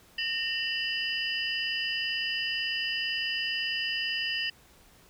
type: tone cluster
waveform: sine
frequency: 1835 / 2711 / 2973 / 4920 Hz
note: A#6 / E7 / F#7 / D#8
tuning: -28 / +48 / +8 / -20 cents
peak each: -34 / -34 / -32 / -37 dBFS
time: 0.18-4.5 s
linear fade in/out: 5 ms
effects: pink hiss -58 dBFS RMS until 5.09 s